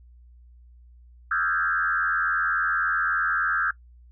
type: tone with frequency modulation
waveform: sine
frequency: 1473 Hz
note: F#6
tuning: 8 cents flat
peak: -21 dBFS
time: 1.31-3.71 s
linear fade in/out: 5 ms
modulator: 83.6 Hz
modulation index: 2.4
effects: noise-tail reverb RT60 0.1 s tail -19 dB re dry + added 60 Hz sine -48 dBFS peak until 4.11 s